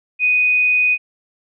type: tone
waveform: sine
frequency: 2489 Hz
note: D#7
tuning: in tune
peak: -12 dBFS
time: 0.19-0.98 s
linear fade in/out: 50 ms
effects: none